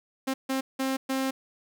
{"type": "tone bursts at uneven times", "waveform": "sawtooth", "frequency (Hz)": 265.7, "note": "C4", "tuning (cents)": 27, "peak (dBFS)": -22, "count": 4, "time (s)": [[0.27, 0.34], [0.49, 0.61], [0.79, 0.97], [1.09, 1.31]], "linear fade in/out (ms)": 10, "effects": ["10-bit"]}